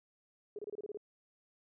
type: tone bursts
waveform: sine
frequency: 415.3 Hz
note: G#4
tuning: in tune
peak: -39 dBFS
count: 8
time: 0.56-0.973 s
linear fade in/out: 2 ms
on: 28 ms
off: 27 ms
effects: none